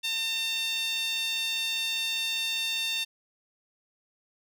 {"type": "tone with high-pass filter", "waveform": "sawtooth", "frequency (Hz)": 905, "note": "A5", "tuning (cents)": 48, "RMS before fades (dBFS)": -30, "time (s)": [0.03, 3.05], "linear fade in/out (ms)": 20, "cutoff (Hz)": 3200, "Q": 9, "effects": []}